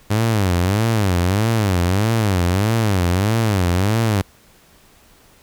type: tone with vibrato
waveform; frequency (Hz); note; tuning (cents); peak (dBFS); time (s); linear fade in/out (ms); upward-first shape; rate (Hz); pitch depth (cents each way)
sawtooth; 100; G2; +35; -11; 0.1-4.22; 10; sine; 1.6; 240
effects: pink hiss -51 dBFS RMS until 5.42 s